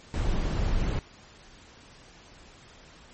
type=noise; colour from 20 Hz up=brown; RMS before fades=-26 dBFS; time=0.14-0.99 s; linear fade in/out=0 ms; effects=pink hiss -52 dBFS RMS until 3.13 s + MP3 32 kbps